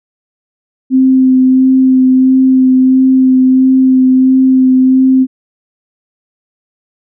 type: tone with vibrato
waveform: sine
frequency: 260 Hz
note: C4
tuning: 11 cents flat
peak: -4 dBFS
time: 0.9-5.27 s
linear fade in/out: 50 ms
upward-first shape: sine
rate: 1.5 Hz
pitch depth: 13 cents each way
effects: none